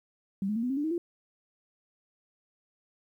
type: tone with pitch steps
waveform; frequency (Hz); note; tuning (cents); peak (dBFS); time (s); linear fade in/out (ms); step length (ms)
sine; 195.1 / 211.5 / 229.3 / 248.7 / 269.6 / 292.3 / 316.9 / 343.6; G3 / G#3 / A#3 / B3 / C#4 / D4 / D#4 / F4; -8 / +32 / -28 / +12 / -48 / -8 / +32 / -28; -27; 0.42-0.98; 2; 70
effects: 11-bit